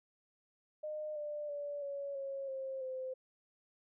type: tone with pitch steps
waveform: sine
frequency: 610 / 593.7 / 577.8 / 562.3 / 547.2 / 532.6 / 518.3 Hz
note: D#5 / D5 / D5 / C#5 / C#5 / C5 / C5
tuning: -34 / +19 / -28 / +25 / -23 / +31 / -16 cents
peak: -38 dBFS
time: 0.83-3.14 s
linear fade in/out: 10 ms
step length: 330 ms
effects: none